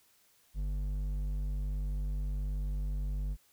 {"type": "tone with hard clipping", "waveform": "sine", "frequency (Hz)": 49.34, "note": "G1", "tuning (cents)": 12, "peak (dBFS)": -33, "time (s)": [0.54, 3.37], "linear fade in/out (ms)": 50, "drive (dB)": 7, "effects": ["white hiss -67 dBFS RMS until 3.52 s"]}